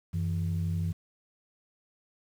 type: tone pair together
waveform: sine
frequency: 92.5 / 164.81 Hz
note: F#2 / E3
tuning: 0 / 0 cents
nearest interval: minor seventh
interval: 1000 cents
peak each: -28 / -30 dBFS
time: 0.13-0.93 s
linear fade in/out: 20 ms
effects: tanh soft clip ceiling -22 dBFS + 9-bit